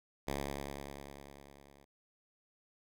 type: tone with level ramp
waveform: 5% pulse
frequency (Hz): 70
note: C#2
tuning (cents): +18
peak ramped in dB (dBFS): -23 to -49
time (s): 0.27-1.85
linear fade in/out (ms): 10
effects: none